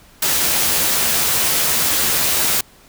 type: noise with comb filter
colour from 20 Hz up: white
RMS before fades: -17 dBFS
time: 0.22-2.61 s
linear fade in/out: 5 ms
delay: 13 ms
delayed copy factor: +0.55
effects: pink hiss -48 dBFS RMS until 2.88 s